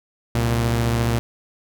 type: tone pair together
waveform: sawtooth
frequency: 65.7 / 117.06 Hz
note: C2 / A#2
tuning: +8 / +8 cents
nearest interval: minor seventh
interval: 1000 cents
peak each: -21 / -15 dBFS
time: 0.35-1.19 s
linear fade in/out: 0 ms
effects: none